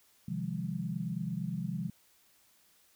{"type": "chord", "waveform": "sine", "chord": "F minor seventh", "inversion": "second", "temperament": "equal with one note detuned", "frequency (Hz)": [130.81, 155.56, 174.61, 203.7], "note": ["C3", "Eb3", "F3", "Ab3"], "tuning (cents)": [0, 0, 0, -33], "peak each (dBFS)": [-40, -40, -36, -39], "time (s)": [0.28, 1.9], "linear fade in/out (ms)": 5, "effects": ["white hiss -66 dBFS RMS until 2.95 s"]}